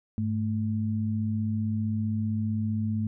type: tone pair together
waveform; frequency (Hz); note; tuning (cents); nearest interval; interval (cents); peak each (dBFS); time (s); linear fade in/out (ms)
sine; 103.1 / 218.5; G#2 / A3; -12 / -12; octave + minor second; 1300; -28; 0.18-3.07; 0
effects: none